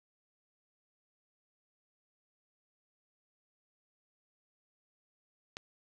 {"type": "click", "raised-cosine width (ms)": 0.2, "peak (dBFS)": -23, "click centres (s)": 5.569, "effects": []}